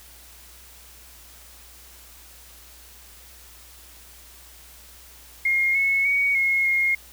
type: tone with pitch steps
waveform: sine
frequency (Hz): 2137 / 2193 / 2241 / 2163 / 2143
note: C7 / C#7 / C#7 / C#7 / C7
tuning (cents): +36 / -19 / +18 / -43 / +41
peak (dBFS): -18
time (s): 5.45-6.95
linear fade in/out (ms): 5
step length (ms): 300
effects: added 60 Hz sine -51 dBFS peak until 7.12 s + white hiss -48 dBFS RMS until 7.12 s